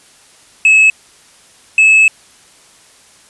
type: tone pair in turn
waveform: triangle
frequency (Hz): 2588 / 2598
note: E7 / E7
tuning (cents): -32 / -26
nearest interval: unison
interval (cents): 6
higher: second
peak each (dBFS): -3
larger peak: neither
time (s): 0.65-0.9 / 1.78-2.08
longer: second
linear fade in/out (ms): 2
effects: white hiss -45 dBFS RMS until 3.29 s + resampled to 24000 Hz